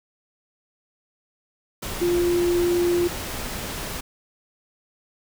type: tone in noise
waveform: sine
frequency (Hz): 349.2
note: F4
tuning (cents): 0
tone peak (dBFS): -18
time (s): 2.01-3.08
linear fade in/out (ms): 10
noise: pink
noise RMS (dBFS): -31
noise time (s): 1.82-4.01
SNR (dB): +10
effects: none